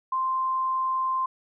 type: tone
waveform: sine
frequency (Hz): 1045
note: C6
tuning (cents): -2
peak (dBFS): -23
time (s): 0.12-1.26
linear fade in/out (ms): 5
effects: none